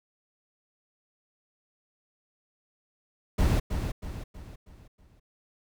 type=noise with echo; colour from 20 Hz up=brown; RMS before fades=-23 dBFS; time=3.38-3.6 s; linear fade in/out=10 ms; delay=320 ms; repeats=5; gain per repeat=-7 dB; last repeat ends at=5.2 s; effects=none